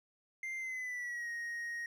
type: tone with pitch glide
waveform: triangle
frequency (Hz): 2093 to 1875.5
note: C7 to A#6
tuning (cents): 0 to +10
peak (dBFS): -36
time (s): 0.43-1.86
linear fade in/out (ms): 2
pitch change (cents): -190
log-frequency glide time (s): 0.57-1.3
effects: none